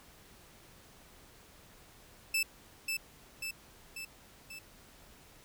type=tone with echo; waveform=sawtooth; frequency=2637 Hz; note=E7; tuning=in tune; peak=-25 dBFS; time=2.34-2.43 s; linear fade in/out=5 ms; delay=540 ms; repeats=4; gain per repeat=-4 dB; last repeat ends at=4.59 s; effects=pink hiss -58 dBFS RMS until 5.44 s